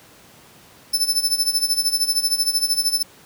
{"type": "tone with tremolo", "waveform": "sawtooth", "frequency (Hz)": 5274, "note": "E8", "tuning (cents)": 0, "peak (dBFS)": -12, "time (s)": [0.93, 3.03], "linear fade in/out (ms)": 10, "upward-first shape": "sine", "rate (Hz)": 13, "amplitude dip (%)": 80, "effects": ["pink hiss -48 dBFS RMS until 3.25 s", "high-pass 100 Hz 12 dB/octave"]}